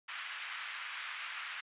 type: band-pass noise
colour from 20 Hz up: pink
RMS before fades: -43 dBFS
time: 0.08-1.61 s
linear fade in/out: 10 ms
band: 1300 to 3200 Hz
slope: 24 dB/octave
effects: resampled to 8000 Hz